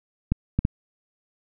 clicks, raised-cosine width 5 ms, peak -8 dBFS, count 3, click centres 0.32 / 0.59 / 0.651 s, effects none

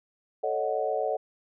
sine chord, D# half-diminished seventh, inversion second, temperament equal, 440 / 554.4 / 622.3 / 740 Hz, A4 / C#5 / D#5 / F#5, 0 / 0 / 0 / 0 cents, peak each -31 dBFS, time 0.43-1.17 s, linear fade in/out 10 ms, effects none

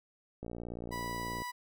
click train, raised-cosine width 2 ms, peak -28 dBFS, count 59, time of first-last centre 0.43-1.42 s, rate 58.6 Hz
30% pulse tone, 983 Hz, B5, 8 cents flat, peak -35 dBFS, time 0.91-1.52 s, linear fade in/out 20 ms
effects none

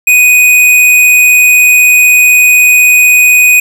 square tone, 2489 Hz, D#7, in tune, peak -3 dBFS, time 0.07-3.6 s, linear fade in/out 5 ms, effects none

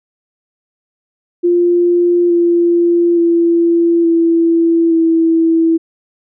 sine tone with pitch steps, 349.2 / 343.8 / 338.5 / 333.2 / 328.1 Hz, F4 / F4 / E4 / E4 / E4, 0 / -27 / +46 / +19 / -8 cents, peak -8 dBFS, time 1.43-5.78 s, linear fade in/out 20 ms, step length 870 ms, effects none

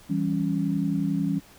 sine chord, C# diminished, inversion first, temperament equal, 164.81 / 196 / 277.2 Hz, E3 / G3 / C#4, 0 / 0 / 0 cents, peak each -27 dBFS, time 0.09-1.4 s, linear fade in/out 20 ms, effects pink hiss -52 dBFS RMS until 1.58 s

